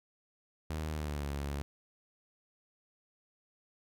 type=tone with pitch glide; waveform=sawtooth; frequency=77.78 to 70.91 Hz; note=D#2 to C#2; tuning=0 to +40 cents; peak=-31 dBFS; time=0.7-1.62 s; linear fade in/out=0 ms; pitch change=-160 cents; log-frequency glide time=0.91-1.28 s; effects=none